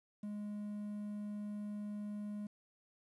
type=tone with quantisation; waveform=triangle; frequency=207.7 Hz; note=G#3; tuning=in tune; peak=-38 dBFS; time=0.23-2.47 s; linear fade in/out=5 ms; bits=11; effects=resampled to 22050 Hz